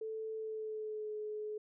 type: tone with pitch glide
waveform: sine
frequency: 440 to 425.3 Hz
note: A4 to G#4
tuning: 0 to +41 cents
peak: -38 dBFS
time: 0.01-1.58 s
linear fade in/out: 5 ms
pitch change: -59 cents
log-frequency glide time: 0.36-1.14 s
effects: none